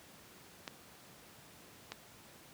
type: clicks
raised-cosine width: 0.2 ms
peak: -23 dBFS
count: 2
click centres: 0.678 / 1.92 s
effects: pink hiss -57 dBFS RMS until 2.53 s + high-pass 100 Hz 12 dB/octave